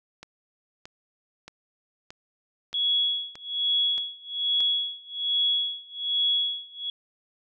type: click train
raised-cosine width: 0.2 ms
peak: -24 dBFS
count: 8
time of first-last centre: 0.23-4.605 s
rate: 1.6 Hz
type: tone with tremolo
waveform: sine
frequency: 3354 Hz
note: G#7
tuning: 16 cents sharp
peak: -20 dBFS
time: 2.74-6.9 s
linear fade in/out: 2 ms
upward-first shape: sine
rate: 1.2 Hz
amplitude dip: 95%
effects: none